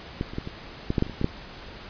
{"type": "clicks", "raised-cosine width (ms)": 3, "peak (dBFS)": [-13, -23, -15, -21, -11, -9, -8, -26, -25, -15, -8], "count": 11, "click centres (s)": [0.211, 0.335, 0.384, 0.474, 0.904, 0.982, 1.024, 1.066, 1.097, 1.214, 1.244], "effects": ["pink hiss -42 dBFS RMS until 1.89 s", "resampled to 11025 Hz"]}